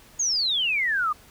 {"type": "exponential sweep", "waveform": "sine", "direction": "down", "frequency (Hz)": [6770, 1174.7], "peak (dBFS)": -21, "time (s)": [0.19, 1.13], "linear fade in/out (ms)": 10, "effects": ["pink hiss -52 dBFS RMS until 1.3 s"]}